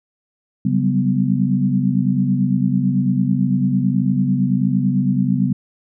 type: tone cluster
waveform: sine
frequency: 136.7 / 187.4 / 196.4 / 248.6 Hz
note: C#3 / F#3 / G3 / B3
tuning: -24 / +22 / +4 / +12 cents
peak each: -20 dBFS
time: 0.65-5.53 s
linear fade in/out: 5 ms
effects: none